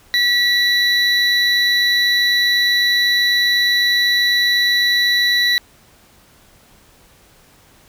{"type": "tone pair together", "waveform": "triangle", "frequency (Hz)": [1941, 3954], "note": ["B6", "B7"], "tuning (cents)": [-31, 1], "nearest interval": "octave", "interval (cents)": 1232, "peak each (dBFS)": -14, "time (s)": [0.14, 5.58], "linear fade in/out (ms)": 0, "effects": ["pink hiss -50 dBFS RMS until 7.88 s"]}